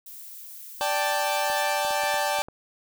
violet noise, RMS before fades -42 dBFS, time 0.06-1.64 s, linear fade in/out 5 ms
sawtooth chord, D suspended fourth, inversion none, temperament equal, 587.3 / 784 / 880 Hz, D5 / G5 / A5, 0 / 0 / 0 cents, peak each -24 dBFS, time 0.81-2.42 s, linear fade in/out 0 ms
clicks, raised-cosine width 1 ms, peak -28 dBFS, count 7, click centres 1.5 / 1.849 / 1.908 / 2.036 / 2.142 / 2.388 / 2.485 s
effects none

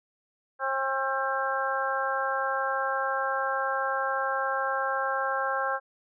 harmonic tone with a mistuned harmonic, 268.6 Hz, C4, 46 cents sharp, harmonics 2 / 3 / 4 / 5 / 6, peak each -32 / -32 / -32 / -32 / -32 dBFS, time 0.59-5.8 s, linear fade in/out 50 ms, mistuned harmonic 6, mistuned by -27 cents, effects none

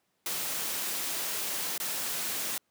white noise with dropouts, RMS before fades -33 dBFS, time 0.26-2.58 s, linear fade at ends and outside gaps 2 ms, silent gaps 1.779-1.8 s, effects pink hiss -75 dBFS RMS until 2.7 s + high-pass 150 Hz 12 dB/octave

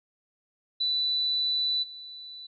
sine tone with level steps, 3977 Hz, B7, 11 cents sharp, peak -24 / -40 dBFS, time 0.8-2.47 s, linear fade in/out 10 ms, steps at 1.82 s, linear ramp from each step 20 ms, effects none

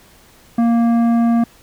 sine tone with tanh clipping, 233.1 Hz, A#3, in tune, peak -13 dBFS, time 0.58-1.44 s, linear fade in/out 5 ms, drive 11 dB, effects pink hiss -48 dBFS RMS until 1.62 s

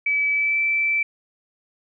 sine tone with pitch glide, 2295 to 2326 Hz, D7 to D7, -40 to -17 cents, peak -18 dBFS, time 0.06-1.03 s, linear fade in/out 5 ms, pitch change +23 cents, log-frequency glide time 0.32-0.59 s, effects none

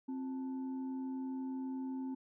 sine tone with frequency modulation, 263.4 Hz, C4, 12 cents sharp, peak -37 dBFS, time 0.08-2.15 s, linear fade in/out 10 ms, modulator 615 Hz, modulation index 0.31, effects none

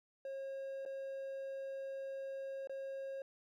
triangle tone with dropouts, 541 Hz, C#5, 42 cents flat, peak -39 dBFS, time 0.25-3.22 s, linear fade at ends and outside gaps 2 ms, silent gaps 0.852-0.86 / 2.673-2.695 s, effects none

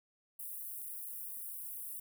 white high-pass noise, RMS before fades -44 dBFS, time 0.39-2 s, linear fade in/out 5 ms, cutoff 9500 Hz, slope 48 dB/octave, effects none

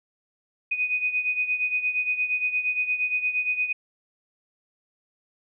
sine beating tone pair, 2489 / 2497.6 Hz, D#7 / D#7, 0 / +6 cents, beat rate 8.6 Hz, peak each -24 / -29 dBFS, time 0.71-3.73 s, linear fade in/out 10 ms, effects none

